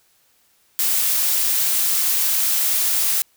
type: noise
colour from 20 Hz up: blue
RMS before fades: -19 dBFS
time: 0.79-3.22 s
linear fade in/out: 0 ms
effects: white hiss -60 dBFS RMS until 3.36 s